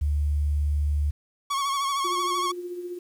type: tone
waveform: sine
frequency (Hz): 73.42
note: D2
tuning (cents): 0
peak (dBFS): -21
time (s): 0.01-1.11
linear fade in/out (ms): 10
type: tone with vibrato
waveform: 45% pulse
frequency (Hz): 1108.7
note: C#6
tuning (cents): 0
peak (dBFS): -24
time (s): 1.5-2.52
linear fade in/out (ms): 10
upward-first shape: sine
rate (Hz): 13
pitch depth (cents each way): 48
type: tone with tremolo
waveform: sine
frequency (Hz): 354.2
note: F4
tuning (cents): +24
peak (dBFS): -29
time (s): 2.04-2.99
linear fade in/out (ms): 10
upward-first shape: triangle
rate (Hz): 15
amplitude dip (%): 55
effects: low-pass 11000 Hz 12 dB/octave + 9-bit